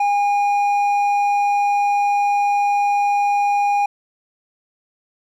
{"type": "tone with hard clipping", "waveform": "sine", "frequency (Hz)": 814, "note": "G#5", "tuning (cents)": -35, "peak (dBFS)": -16, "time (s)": [0, 3.86], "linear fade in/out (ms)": 5, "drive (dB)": 5, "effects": []}